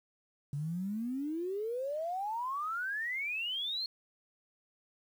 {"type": "exponential sweep", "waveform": "sine", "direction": "up", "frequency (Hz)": [138.6, 4319], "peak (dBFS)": -33, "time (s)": [0.53, 3.86], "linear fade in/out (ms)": 2, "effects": ["10-bit"]}